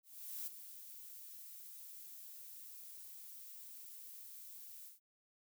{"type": "noise with ADSR envelope", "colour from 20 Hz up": "violet", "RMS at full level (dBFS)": -43, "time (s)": [0.03, 5], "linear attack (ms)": 440, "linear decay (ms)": 12, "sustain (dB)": -10, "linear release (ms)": 150, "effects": []}